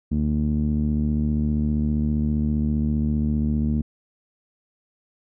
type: tone with low-pass filter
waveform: sawtooth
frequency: 75.1 Hz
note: D2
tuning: 39 cents sharp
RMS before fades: -22 dBFS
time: 0.11-3.82 s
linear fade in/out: 10 ms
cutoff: 230 Hz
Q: 3.8
effects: none